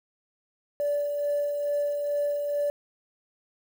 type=tone with tremolo; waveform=sine; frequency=580 Hz; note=D5; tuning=22 cents flat; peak=-22 dBFS; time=0.8-2.7 s; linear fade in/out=0 ms; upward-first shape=sine; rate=2.3 Hz; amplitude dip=40%; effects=tanh soft clip ceiling -19 dBFS + 8-bit